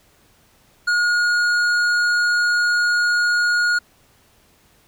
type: tone with hard clipping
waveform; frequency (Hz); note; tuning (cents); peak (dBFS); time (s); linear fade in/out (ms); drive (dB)
sine; 1437; F6; +49; -17; 0.87-3.79; 10; 9
effects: pink hiss -56 dBFS RMS until 4.87 s